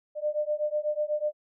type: beating tone pair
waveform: sine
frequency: 597 / 605.1 Hz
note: D5 / D#5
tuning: +28 / -48 cents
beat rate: 8.1 Hz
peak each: -29 dBFS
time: 0.15-1.33 s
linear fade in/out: 50 ms
effects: none